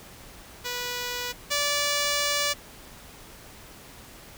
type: tone pair in turn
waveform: 5% pulse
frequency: 490 / 579.8 Hz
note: B4 / D5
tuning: -14 / -22 cents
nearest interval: minor third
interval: 292 cents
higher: second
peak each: -18 / -12 dBFS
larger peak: second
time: 0.64-1.33 / 1.5-2.54 s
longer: second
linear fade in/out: 20 ms
effects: pink hiss -47 dBFS RMS until 4.37 s